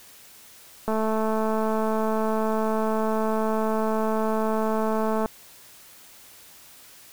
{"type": "click train", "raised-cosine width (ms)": 1, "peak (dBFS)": -13, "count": 960, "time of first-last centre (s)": [0.88, 5.259], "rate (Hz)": 219, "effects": ["white hiss -49 dBFS RMS until 7.12 s"]}